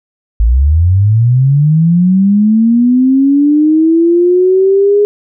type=linear sweep; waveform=sine; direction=up; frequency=51.9 to 415.3 Hz; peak=-5 dBFS; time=0.4-5.05 s; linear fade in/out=0 ms; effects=none